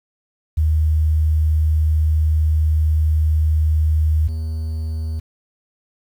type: tone pair in turn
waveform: sine / triangle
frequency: 77.78 / 79.32 Hz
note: D#2 / D#2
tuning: 0 / +34 cents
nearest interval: unison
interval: 34 cents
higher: second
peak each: -13 / -19 dBFS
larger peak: first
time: 0.57-4.28 / 4.28-5.2 s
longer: first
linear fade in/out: 10 ms
effects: 8-bit